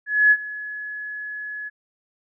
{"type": "tone with ADSR envelope", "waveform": "sine", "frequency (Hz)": 1697, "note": "G#6", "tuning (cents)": 37, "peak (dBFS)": -10, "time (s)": [0.06, 1.7], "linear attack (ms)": 250, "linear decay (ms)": 55, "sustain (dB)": -19, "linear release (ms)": 26, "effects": []}